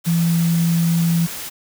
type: tone in noise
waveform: sine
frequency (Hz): 167.9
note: E3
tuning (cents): +32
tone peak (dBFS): -14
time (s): 0.06-1.27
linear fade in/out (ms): 20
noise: white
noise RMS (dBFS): -30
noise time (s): 0.04-1.5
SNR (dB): +13
effects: none